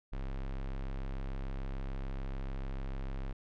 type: tone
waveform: square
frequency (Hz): 33.39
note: C1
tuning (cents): +36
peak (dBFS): -36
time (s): 0.12-3.33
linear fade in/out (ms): 10
effects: low-pass 3000 Hz 12 dB/octave